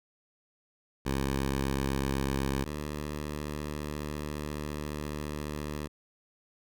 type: tone pair in turn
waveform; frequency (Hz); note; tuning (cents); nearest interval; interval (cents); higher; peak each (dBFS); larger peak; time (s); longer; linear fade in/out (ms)
10% pulse; 68 / 74.52; C#2 / D2; -33 / +26; major second; 159; second; -20 / -26; first; 1.05-2.65 / 2.65-5.88; second; 20
effects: none